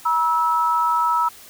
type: tone pair together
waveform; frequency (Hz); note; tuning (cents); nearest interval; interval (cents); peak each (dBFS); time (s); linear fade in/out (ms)
sine; 960 / 1306.1; B5 / E6; -49 / -16; perfect fourth; 533; -19; 0.05-1.29; 10
effects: white hiss -44 dBFS RMS until 1.49 s